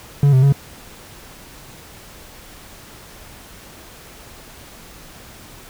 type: tone with pitch steps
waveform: triangle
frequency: 142 / 130.7 / 139.4 Hz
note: C#3 / C3 / C#3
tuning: +42 / -1 / +10 cents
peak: -7 dBFS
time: 0.23-0.524 s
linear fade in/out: 2 ms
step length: 98 ms
effects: pink hiss -41 dBFS RMS until 5.69 s